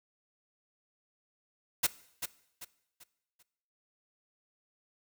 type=noise with echo; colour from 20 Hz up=white; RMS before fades=-26 dBFS; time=1.83-1.87 s; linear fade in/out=10 ms; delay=390 ms; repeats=4; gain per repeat=-9 dB; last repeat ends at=3.43 s; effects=noise-tail reverb RT60 0.8 s tail -19 dB re dry